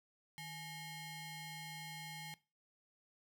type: ring-modulated tone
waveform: 20% pulse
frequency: 1003 Hz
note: B5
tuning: 26 cents sharp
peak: -38 dBFS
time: 0.38-2.34 s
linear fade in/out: 0 ms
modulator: 1160 Hz
effects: noise-tail reverb RT60 0.3 s tail -19 dB re dry